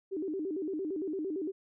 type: tone with vibrato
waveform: sine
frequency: 344.7 Hz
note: F4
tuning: 23 cents flat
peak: -32 dBFS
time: 0.11-1.52 s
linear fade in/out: 20 ms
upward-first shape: square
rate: 8.8 Hz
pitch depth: 200 cents each way
effects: none